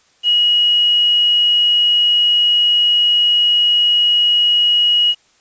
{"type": "tone with quantisation", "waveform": "sine", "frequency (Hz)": 2900, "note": "F#7", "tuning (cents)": -35, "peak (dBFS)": -10, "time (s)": [0.23, 5.15], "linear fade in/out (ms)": 50, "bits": 6, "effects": ["white hiss -55 dBFS RMS until 5.4 s", "resampled to 16000 Hz"]}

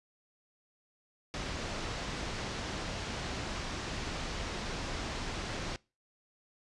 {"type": "low-pass noise", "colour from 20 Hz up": "pink", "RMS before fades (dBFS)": -38, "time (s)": [1.34, 5.76], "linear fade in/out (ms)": 0, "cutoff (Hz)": 6300, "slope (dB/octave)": 24, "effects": ["noise-tail reverb RT60 0.3 s tail -24 dB re dry", "resampled to 24000 Hz"]}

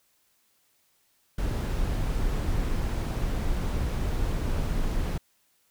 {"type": "noise", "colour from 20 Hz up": "brown", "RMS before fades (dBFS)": -27, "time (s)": [1.38, 5.18], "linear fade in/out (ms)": 5, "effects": ["white hiss -68 dBFS RMS until 5.7 s"]}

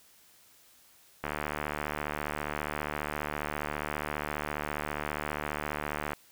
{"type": "click train", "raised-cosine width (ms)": 0.5, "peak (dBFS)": -17, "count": 367, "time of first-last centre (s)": [1.24, 6.133], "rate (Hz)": 74.8, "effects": ["white hiss -60 dBFS RMS until 6.31 s"]}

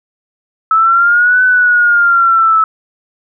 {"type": "exponential two-way sweep", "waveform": "sine", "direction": "up then down", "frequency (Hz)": [1300, 1510, 1300], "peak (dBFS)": -6, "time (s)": [0.71, 2.64], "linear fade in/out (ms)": 2, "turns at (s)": 1.43, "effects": []}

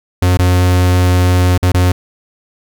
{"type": "tone with dropouts", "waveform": "45% pulse", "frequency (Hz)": 90.3, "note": "F#2", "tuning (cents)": -42, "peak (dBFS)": -8, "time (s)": [0.22, 1.92], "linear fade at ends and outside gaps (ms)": 5, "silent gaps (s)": [[0.372, 0.39], [1.578, 1.627], [1.72, 1.743]], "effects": []}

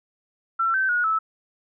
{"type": "tone with pitch steps", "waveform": "sine", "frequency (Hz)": [1346, 1545, 1448, 1307], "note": ["E6", "G6", "F#6", "E6"], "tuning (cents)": [36, -26, -38, -15], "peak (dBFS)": -19, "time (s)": [0.59, 1.19], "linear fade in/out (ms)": 10, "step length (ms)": 150, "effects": []}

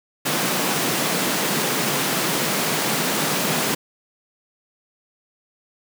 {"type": "high-pass noise", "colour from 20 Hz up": "pink", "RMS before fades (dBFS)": -22, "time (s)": [0.25, 3.75], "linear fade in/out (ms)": 10, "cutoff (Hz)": 140, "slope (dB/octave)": 48, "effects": []}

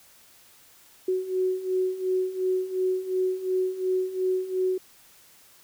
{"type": "beating tone pair", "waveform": "sine", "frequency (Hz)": [370, 372.8], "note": ["F#4", "F#4"], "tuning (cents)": [0, 13], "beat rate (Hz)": 2.8, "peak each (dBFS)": [-29, -25], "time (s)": [1.08, 4.78], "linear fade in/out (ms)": 5, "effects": ["white hiss -55 dBFS RMS until 5.63 s"]}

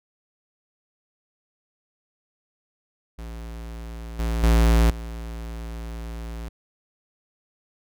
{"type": "tone with level steps", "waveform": "square", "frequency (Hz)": 56.8, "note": "A#1", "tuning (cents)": -44, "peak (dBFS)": [-34, -23, -15, -32], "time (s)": [3.18, 6.49], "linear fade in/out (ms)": 10, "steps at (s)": [4.19, 4.43, 4.9], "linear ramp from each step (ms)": 5, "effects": []}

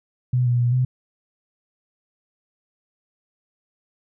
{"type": "tone with pitch steps", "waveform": "sine", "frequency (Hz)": [125.1, 121.7, 121, 127.2], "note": ["B2", "B2", "B2", "C3"], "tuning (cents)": [23, -25, -35, -48], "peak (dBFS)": -16, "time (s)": [0.33, 0.85], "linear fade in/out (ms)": 5, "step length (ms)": 130, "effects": []}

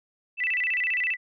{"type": "tone with vibrato", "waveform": "sine", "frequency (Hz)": 2290, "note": "D7", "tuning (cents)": -44, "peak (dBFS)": -23, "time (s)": [0.37, 1.17], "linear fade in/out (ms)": 50, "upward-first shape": "square", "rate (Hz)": 15, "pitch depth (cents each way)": 250, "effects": []}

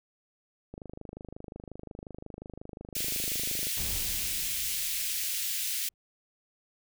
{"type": "click train", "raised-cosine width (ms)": 2, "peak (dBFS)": -28, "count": 76, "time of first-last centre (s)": [0.74, 3.67], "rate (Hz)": 25.6}
{"type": "high-pass noise", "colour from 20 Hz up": "white", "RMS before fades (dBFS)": -32, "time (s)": [2.95, 5.89], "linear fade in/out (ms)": 5, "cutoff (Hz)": 2100, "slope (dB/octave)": 24}
{"type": "noise with exponential decay", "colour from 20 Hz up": "brown", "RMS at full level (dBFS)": -36, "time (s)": [3.77, 5.94], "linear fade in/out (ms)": 2, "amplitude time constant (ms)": 470}
{"effects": []}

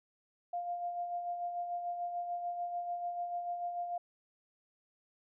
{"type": "tone with tremolo", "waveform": "sine", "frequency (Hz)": 701, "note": "F5", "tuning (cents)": 6, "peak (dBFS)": -33, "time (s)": [0.53, 3.98], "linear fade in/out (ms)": 5, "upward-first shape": "sine", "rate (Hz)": 6.8, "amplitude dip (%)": 45, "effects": []}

